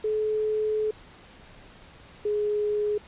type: tone pair in turn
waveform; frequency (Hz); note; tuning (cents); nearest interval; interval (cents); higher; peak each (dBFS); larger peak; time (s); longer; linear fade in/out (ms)
sine; 429.6 / 418.3; A4 / G#4; -41 / +12; unison; 47; first; -23; neither; 0.04-0.91 / 2.25-2.98; first; 5
effects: pink hiss -50 dBFS RMS until 3.07 s + resampled to 8000 Hz